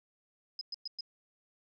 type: tone bursts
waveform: sine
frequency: 5050 Hz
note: D#8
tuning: 25 cents sharp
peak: -36 dBFS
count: 4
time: 0.59-1.008 s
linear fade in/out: 2 ms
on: 22 ms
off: 110 ms
effects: none